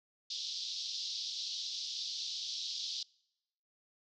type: band-pass noise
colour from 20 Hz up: pink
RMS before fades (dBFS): -40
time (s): 0.3-3.03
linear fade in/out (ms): 5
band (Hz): 3500 to 5500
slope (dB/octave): 48
effects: noise-tail reverb RT60 0.9 s tail -26 dB re dry